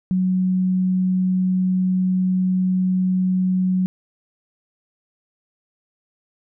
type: tone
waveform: sine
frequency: 185 Hz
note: F#3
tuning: in tune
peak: -16 dBFS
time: 0.11-3.86 s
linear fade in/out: 0 ms
effects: none